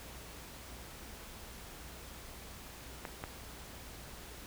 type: clicks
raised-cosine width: 0.5 ms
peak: -24 dBFS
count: 2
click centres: 3.052 / 3.239 s
effects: added 60 Hz sine -54 dBFS peak until 4.46 s + pink hiss -50 dBFS RMS until 4.46 s